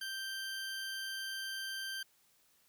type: tone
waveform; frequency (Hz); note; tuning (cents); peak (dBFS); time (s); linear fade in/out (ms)
20% pulse; 1568; G6; 0; -34; 0.01-2.03; 5
effects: white hiss -70 dBFS RMS until 2.68 s